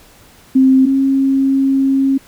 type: tone pair in turn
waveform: sine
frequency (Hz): 263.3 / 270.2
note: C4 / C#4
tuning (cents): +11 / -44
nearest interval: unison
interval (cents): 45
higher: second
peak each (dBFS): -6 / -10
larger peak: first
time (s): 0.55-0.86 / 0.86-2.18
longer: second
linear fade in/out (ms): 10
effects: pink hiss -45 dBFS RMS until 2.27 s